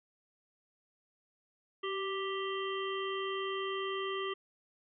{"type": "harmonic tone with a mistuned harmonic", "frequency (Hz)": 392.5, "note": "G4", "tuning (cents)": 2, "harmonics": [1, 3, 5, 7, 8], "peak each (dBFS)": [-36, -39, -44, -47, -43], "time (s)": [1.83, 4.34], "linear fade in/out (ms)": 10, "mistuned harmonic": 1, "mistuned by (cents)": -28, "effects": []}